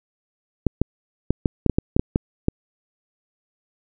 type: clicks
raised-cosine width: 3 ms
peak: -4 dBFS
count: 11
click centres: 0.667 / 0.816 / 1.306 / 1.458 / 1.663 / 1.697 / 1.785 / 1.965 / 1.995 / 2.159 / 2.484 s
effects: none